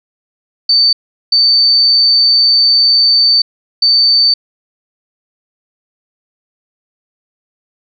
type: tone bursts at uneven times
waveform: sine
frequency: 4561 Hz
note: C#8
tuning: 49 cents sharp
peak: -6 dBFS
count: 3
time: 0.69-0.93 / 1.32-3.42 / 3.82-4.34 s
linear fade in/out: 5 ms
effects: none